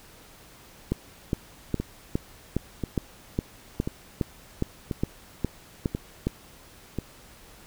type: two click trains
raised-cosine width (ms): 3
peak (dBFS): -15 / -11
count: 6 / 14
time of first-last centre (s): 1.8-6.987 / 0.92-6.27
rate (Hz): 0.964 / 2.43
effects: pink hiss -51 dBFS RMS until 7.66 s